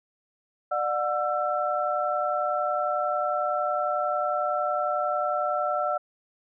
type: tone cluster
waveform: sine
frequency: 596 / 727 / 1338 Hz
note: D5 / F#5 / E6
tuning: +25 / -31 / +25 cents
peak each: -28 dBFS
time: 0.71-5.98 s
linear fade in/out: 10 ms
effects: none